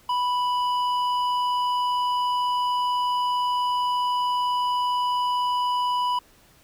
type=tone with hard clipping; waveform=sine; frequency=987.8 Hz; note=B5; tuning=in tune; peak=-23 dBFS; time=0.09-6.19 s; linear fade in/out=5 ms; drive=8 dB; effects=pink hiss -56 dBFS RMS until 6.63 s